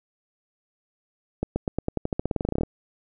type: accelerating click train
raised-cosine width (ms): 2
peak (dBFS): -11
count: 20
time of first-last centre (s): 1.43-2.634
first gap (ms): 130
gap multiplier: 0.91
effects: none